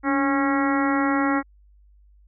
harmonic tone with a mistuned harmonic, 274 Hz, C#4, 20 cents flat, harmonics 1 / 2 / 3 / 4 / 5 / 6 / 7 / 8, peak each -21 / -30 / -28 / -29 / -28 / -34 / -30 / -36 dBFS, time 0.03-1.43 s, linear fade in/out 50 ms, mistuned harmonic 1, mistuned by +56 cents, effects added 50 Hz sine -51 dBFS peak until 2.27 s

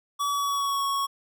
square tone with pitch glide, 1141 to 1107.9 Hz, C#6 to C#6, +50 to -1 cents, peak -25 dBFS, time 0.19-1.07 s, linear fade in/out 20 ms, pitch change -51 cents, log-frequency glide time 0.31-0.85 s, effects none

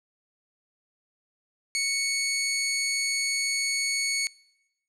15% pulse tone, 2217 Hz, C#7, in tune, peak -18 dBFS, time 1.75-4.27 s, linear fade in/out 0 ms, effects noise-tail reverb RT60 1.0 s tail -25 dB re dry + low-pass 10000 Hz 12 dB/octave

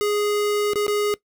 square tone with dropouts, 415 Hz, G#4, 1 cent flat, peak -20 dBFS, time 0.01-1.14 s, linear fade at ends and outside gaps 0 ms, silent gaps 0.734-0.757 / 0.866-0.88 s, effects noise-tail reverb RT60 0.1 s tail -19 dB re dry

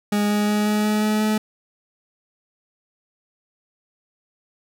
40% pulse tone with pitch steps, 206.8 / 208.1 / 209.4 / 210.8 / 212.1 / 213.5 / 214.8 Hz, G#3 / G#3 / G#3 / G#3 / G#3 / G#3 / A3, -7 / +4 / +15 / +26 / +37 / +48 / -41 cents, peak -17 dBFS, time 0.12-1.38 s, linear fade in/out 5 ms, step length 180 ms, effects none

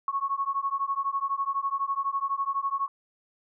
sine beating tone pair, 1097 / 1109 Hz, C#6 / C#6, -18 / 0 cents, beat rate 12 Hz, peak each -29 dBFS, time 0.08-2.88 s, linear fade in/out 2 ms, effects none

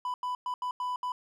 triangle tone bursts at uneven times, 995 Hz, B5, 13 cents sharp, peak -28 dBFS, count 6, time 0.05-0.14 / 0.23-0.35 / 0.46-0.54 / 0.62-0.71 / 0.8-0.96 / 1.03-1.12 s, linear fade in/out 2 ms, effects none

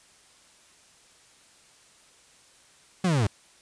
40% pulse linear sweep, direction down, 193.5 to 92.2 Hz, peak -20 dBFS, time 3.04-3.27 s, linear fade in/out 5 ms, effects white hiss -57 dBFS RMS until 3.61 s + resampled to 22050 Hz

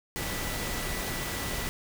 sine tone in noise, 1968 Hz, B6, 7 cents flat, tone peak -41 dBFS, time 0.16-1.69 s, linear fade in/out 0 ms, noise pink, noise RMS -33 dBFS, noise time 0.16-1.69 s, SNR -11 dB, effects none

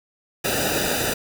pink noise with comb filter, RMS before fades -23 dBFS, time 0.44-1.14 s, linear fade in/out 10 ms, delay 0.92 ms, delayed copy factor -0.9, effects none

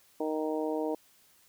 harmonic tone, 155.56 Hz, D#3, in tune, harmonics 2 / 3 / 4 / 5 / 6, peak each -33 / -33 / -36 / -41 / -41 dBFS, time 0.2-0.95 s, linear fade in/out 5 ms, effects white hiss -63 dBFS RMS until 1.48 s

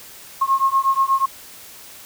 sine beating tone pair, 1075 / 1083.3 Hz, C6 / C#6, +47 / -40 cents, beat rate 8.3 Hz, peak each -18 / -18 dBFS, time 0.41-1.26 s, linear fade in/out 10 ms, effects white hiss -41 dBFS RMS until 2.05 s

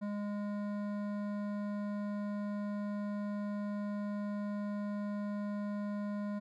sine tone with hard clipping, 205.6 Hz, G#3, 17 cents flat, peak -37 dBFS, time 0.01-6.4 s, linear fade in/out 20 ms, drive 13 dB, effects none

